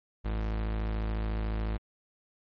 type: tone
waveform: 40% pulse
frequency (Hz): 54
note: A1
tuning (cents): -32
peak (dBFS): -28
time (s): 0.24-1.78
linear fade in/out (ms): 20
effects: low-pass 3000 Hz 12 dB/octave + MP3 32 kbps